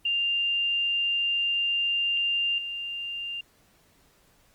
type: tone with level steps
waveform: sine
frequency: 2794 Hz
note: F7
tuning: in tune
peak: -23 / -31 dBFS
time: 0.05-3.41 s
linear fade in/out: 5 ms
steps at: 2.58 s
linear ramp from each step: 2 ms
effects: pink hiss -62 dBFS RMS until 4.54 s + Opus 24 kbps